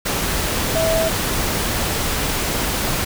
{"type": "tone in noise", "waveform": "sine", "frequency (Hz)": 650, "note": "E5", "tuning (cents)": -24, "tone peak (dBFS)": -17, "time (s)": [0.75, 1.09], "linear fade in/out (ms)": 10, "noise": "pink", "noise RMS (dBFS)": -21, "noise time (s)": [0.05, 3.05], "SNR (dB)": 1, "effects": []}